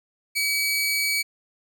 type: tone pair together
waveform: sawtooth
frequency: 2279 / 4302 Hz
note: C#7 / C8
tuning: +47 / +47 cents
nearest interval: major seventh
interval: 1100 cents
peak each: -19 / -27 dBFS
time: 0.35-1.23 s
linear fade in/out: 20 ms
effects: none